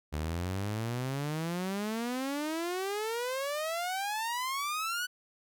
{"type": "exponential sweep", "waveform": "sawtooth", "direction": "up", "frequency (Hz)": [73.5, 1500], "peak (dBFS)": -28, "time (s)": [0.12, 5.07], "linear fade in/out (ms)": 20, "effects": []}